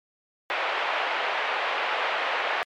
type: band-pass noise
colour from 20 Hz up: pink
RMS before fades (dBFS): -27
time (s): 0.5-2.63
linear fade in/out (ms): 0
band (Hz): 570 to 3000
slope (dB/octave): 24
effects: MP3 96 kbps